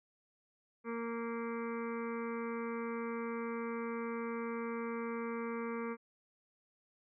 harmonic tone with a mistuned harmonic, 231.7 Hz, A#3, 10 cents flat, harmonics 1 / 2 / 4 / 5 / 6 / 7 / 8 / 9 / 10, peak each -40 / -40 / -49 / -46 / -52 / -54 / -62 / -52 / -54 dBFS, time 0.84-5.97 s, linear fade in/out 50 ms, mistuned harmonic 8, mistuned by +28 cents, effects none

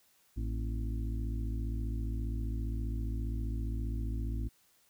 harmonic tone with a mistuned harmonic, 55 Hz, A1, in tune, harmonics 1 / 2 / 4 / 5 / 6, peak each -33 / -39 / -45 / -47 / -49 dBFS, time 0.36-4.49 s, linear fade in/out 20 ms, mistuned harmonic 4, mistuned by +100 cents, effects white hiss -68 dBFS RMS until 4.89 s

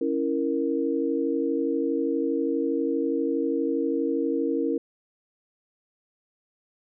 sine chord, A# diminished, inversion first, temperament equal, 277.2 / 329.6 / 466.2 Hz, C#4 / E4 / A#4, 0 / 0 / 0 cents, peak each -27 dBFS, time 0.01-4.78 s, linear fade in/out 5 ms, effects none

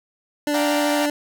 25% pulse tone with vibrato, 293.7 Hz, D4, in tune, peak -16 dBFS, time 0.47-1.1 s, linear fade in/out 2 ms, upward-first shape triangle, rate 13 Hz, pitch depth 15 cents each way
sawtooth chord, G minor seventh, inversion second, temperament equal with one note detuned, 587.3 / 698.5 / 780.8 / 932.3 Hz, D5 / F5 / G5 / Bb5, 0 / 0 / -7 / 0 cents, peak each -25 dBFS, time 0.54-1.06 s, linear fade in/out 2 ms
effects none

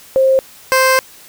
sine / 15% pulse tone pair in turn, 530 / 522.7 Hz, C5 / C5, +22 / -2 cents, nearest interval unison, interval 24 cents, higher first, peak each -8 / -3 dBFS, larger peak second, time 0.16-0.39 / 0.72-0.99 s, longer second, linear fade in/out 0 ms, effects white hiss -41 dBFS RMS until 1.28 s

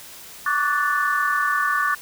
sine chord, D major seventh, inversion third, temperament equal with one note detuned, 1134.6 / 1174.7 / 1480 / 1760 Hz, C#6 / D6 / F#6 / A6, +40 / 0 / 0 / 0 cents, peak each -24 dBFS, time 0.46-1.95 s, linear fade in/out 5 ms, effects white hiss -41 dBFS RMS until 2.01 s

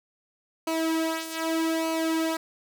sawtooth tone with flanger, 324.1 Hz, E4, 29 cents flat, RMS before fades -27 dBFS, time 0.67-2.37 s, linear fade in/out 5 ms, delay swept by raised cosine 0.56 to 3.06 ms, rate 0.82 Hz, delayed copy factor -0.7, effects none

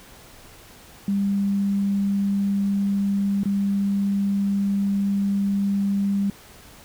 sine tone with dropouts, 199.1 Hz, G3, 27 cents sharp, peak -19 dBFS, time 1.08-6.3 s, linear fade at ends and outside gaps 2 ms, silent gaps 3.434-3.456 s, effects pink hiss -47 dBFS RMS until 6.84 s

